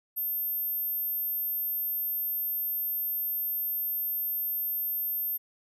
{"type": "tone", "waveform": "sine", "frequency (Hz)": 13290, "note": "G#9", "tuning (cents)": 0, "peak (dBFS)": -28, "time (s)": [0.16, 5.38], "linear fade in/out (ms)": 20, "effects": []}